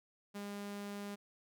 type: tone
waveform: sawtooth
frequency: 202.9 Hz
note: G#3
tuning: 40 cents flat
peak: -38 dBFS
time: 0.34-1.16 s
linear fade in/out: 20 ms
effects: none